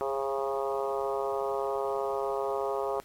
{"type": "harmonic tone with a mistuned harmonic", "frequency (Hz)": 136.8, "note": "C#3", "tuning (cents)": -23, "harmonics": [3, 4, 5, 6, 7, 8, 9], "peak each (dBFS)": [-32, -34, -36, -38, -39, -40, -41], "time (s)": [0.01, 3], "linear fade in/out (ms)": 0, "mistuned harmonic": 4, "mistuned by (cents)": -16, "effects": ["pink hiss -56 dBFS RMS until 3.04 s", "AAC 64 kbps"]}